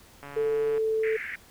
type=click train; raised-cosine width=0.5 ms; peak=-27 dBFS; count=79; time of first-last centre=0.23-0.779 s; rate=142 Hz
type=tone; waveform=sine; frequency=440.5 Hz; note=A4; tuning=2 cents sharp; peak=-23 dBFS; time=0.36-1.17 s; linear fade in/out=10 ms
type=band-pass noise; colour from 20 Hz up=pink; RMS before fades=-36 dBFS; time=1.03-1.36 s; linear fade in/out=5 ms; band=1700 to 2200 Hz; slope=48 dB/octave
effects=pink hiss -54 dBFS RMS until 1.5 s